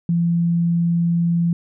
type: tone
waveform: sine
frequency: 170.1 Hz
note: F3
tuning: 45 cents flat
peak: -15 dBFS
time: 0.09-1.53 s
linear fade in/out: 2 ms
effects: none